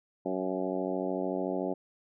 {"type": "harmonic tone with a mistuned harmonic", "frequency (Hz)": 93.5, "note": "F#2", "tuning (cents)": 19, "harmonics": [2, 3, 4, 5, 6, 7, 8, 9], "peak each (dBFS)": [-38, -35, -35, -39, -37, -38, -43, -44], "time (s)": [0.25, 1.74], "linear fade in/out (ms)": 10, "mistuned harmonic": 8, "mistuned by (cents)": -19, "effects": []}